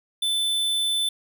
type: tone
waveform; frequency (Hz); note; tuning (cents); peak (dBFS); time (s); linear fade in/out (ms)
square; 3520; A7; 0; -22; 0.22-1.09; 5
effects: none